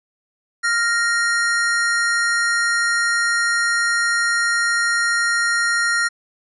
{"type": "tone pair together", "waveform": "square", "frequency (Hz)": [1396.9, 1864.7], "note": ["F6", "A#6"], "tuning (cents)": [0, 0], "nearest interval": "perfect fourth", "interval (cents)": 500, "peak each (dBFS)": -20, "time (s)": [0.63, 6.09], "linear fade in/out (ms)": 20, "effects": ["resampled to 24000 Hz"]}